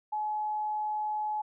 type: tone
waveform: sine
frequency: 850 Hz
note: G#5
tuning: 40 cents sharp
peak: -29 dBFS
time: 0.12-1.42 s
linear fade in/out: 10 ms
effects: none